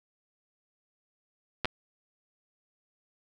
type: clicks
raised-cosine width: 0.3 ms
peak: -12 dBFS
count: 2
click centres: 1.647 / 1.655 s
effects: none